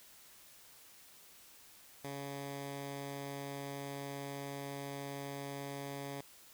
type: tone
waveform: 10% pulse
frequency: 140 Hz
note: C#3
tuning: 18 cents sharp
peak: -33 dBFS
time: 2.04-6.21 s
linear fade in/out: 5 ms
effects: white hiss -59 dBFS RMS until 6.53 s